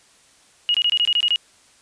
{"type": "tone bursts", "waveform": "sine", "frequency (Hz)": 2883, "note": "F#7", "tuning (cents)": -46, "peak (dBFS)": -15, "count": 9, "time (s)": [0.69, 1.359], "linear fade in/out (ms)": 0, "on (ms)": 53, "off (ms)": 24, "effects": ["white hiss -54 dBFS RMS until 1.81 s", "resampled to 22050 Hz"]}